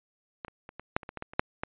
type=clicks; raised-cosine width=0.5 ms; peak=-21 / -28 / -28 / -25 / -10 / -28 / -23 / -22 / -21 / -29 / -7 / -16 dBFS; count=12; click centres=0.448 / 0.482 / 0.691 / 0.796 / 0.965 / 1.032 / 1.091 / 1.173 / 1.224 / 1.335 / 1.395 / 1.635 s; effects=resampled to 8000 Hz